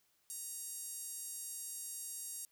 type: tone with high-pass filter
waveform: 5% pulse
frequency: 938 Hz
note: A#5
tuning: 11 cents sharp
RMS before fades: -45 dBFS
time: 0.3-2.45 s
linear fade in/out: 0 ms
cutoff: 8200 Hz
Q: 1.4
effects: white hiss -75 dBFS RMS until 2.51 s